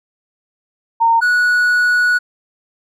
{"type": "tone pair in turn", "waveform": ["sine", "triangle"], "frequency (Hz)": [918, 1466.5], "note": ["A#5", "F#6"], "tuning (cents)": [-27, -16], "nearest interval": "minor sixth", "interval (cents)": 811, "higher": "second", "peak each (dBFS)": -9, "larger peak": "neither", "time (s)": [[1, 1.21], [1.21, 2.19]], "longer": "second", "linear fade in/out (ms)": 20, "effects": []}